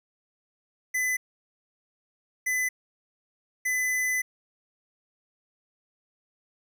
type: tone bursts at uneven times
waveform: square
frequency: 2010 Hz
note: B6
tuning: 30 cents sharp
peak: -25 dBFS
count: 3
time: 0.94-1.17 / 2.46-2.69 / 3.65-4.22 s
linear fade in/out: 10 ms
effects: none